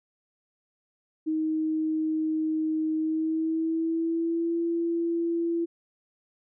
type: tone with pitch glide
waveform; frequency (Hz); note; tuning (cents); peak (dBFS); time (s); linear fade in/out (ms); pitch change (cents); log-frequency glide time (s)
sine; 314.3 to 336.9; D#4 to E4; +18 to +38; -24; 1.26-5.66; 20; +120; 2.96-4.57
effects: none